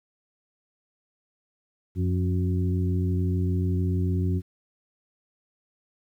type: harmonic tone with a mistuned harmonic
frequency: 91.6 Hz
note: F#2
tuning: 17 cents flat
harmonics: 1 / 2 / 3 / 4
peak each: -23 / -29 / -33 / -35 dBFS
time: 1.95-4.42 s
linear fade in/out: 50 ms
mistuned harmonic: 2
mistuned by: -46 cents
effects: 10-bit